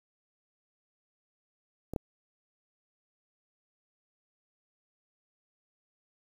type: clicks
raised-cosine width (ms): 2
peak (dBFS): -23 / -17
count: 2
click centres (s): 1.936 / 1.962
effects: 8-bit